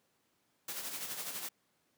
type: noise with tremolo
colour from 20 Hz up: white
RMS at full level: -39 dBFS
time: 0.68-1.49 s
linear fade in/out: 5 ms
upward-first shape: sine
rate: 12 Hz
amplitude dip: 50%
effects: pink hiss -75 dBFS RMS until 1.97 s + high-pass 150 Hz 12 dB/octave